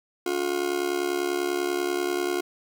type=tone with amplitude modulation; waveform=40% pulse; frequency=357.4 Hz; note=F4; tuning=40 cents sharp; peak=-20 dBFS; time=0.26-2.41 s; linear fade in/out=5 ms; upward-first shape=sine; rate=70.2 Hz; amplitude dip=80%; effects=none